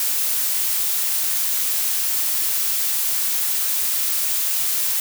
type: noise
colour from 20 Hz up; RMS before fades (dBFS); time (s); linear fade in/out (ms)
blue; -21; 0-5; 2
effects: none